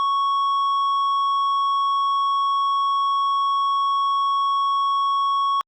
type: tone with tanh clipping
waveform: sine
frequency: 1108.7 Hz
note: C#6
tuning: in tune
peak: -19 dBFS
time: 0-5.61 s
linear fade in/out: 0 ms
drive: 6 dB
effects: Opus 48 kbps